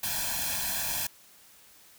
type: noise with comb filter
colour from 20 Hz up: white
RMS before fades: -31 dBFS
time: 0.03-1.07 s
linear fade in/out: 5 ms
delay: 1.2 ms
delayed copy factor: +0.95
effects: white hiss -56 dBFS RMS until 1.98 s